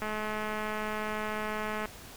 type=click train; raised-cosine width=0.5 ms; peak=-20 dBFS; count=394; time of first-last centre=0.02-1.856 s; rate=214 Hz; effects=pink hiss -48 dBFS RMS until 2.16 s